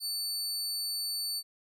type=tone; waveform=sawtooth; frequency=4500 Hz; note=C#8; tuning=25 cents sharp; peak=-29 dBFS; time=0-1.43 s; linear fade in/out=50 ms; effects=none